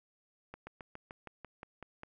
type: slowing click train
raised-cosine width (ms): 0.5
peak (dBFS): -30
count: 10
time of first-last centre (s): 0.54-2.034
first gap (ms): 130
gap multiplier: 1.06
effects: none